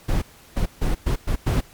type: noise bursts at uneven times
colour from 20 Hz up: brown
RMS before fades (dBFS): -20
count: 6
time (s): 0.08-0.22 / 0.56-0.66 / 0.81-0.95 / 1.06-1.16 / 1.27-1.36 / 1.46-1.61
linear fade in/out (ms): 10
effects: pink hiss -49 dBFS RMS until 1.73 s + MP3 96 kbps